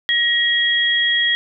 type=tone pair together; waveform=sine; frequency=1900 / 3292 Hz; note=A#6 / G#7; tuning=+33 / -16 cents; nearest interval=minor seventh; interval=951 cents; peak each=-17 dBFS; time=0.09-1.35 s; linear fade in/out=0 ms; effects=none